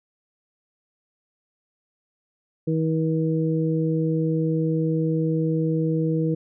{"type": "harmonic tone", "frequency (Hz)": 160, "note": "D#3", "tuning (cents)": 49, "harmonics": [1, 2, 3], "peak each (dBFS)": [-22, -25, -27], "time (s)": [2.67, 6.35], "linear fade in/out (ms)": 10, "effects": []}